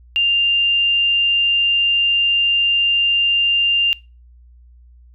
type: tone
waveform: sine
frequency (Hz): 2794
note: F7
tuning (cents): 0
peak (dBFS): -13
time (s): 0.16-3.93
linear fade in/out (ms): 0
effects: noise-tail reverb RT60 0.3 s tail -23 dB re dry + added 60 Hz sine -43 dBFS peak until 5.14 s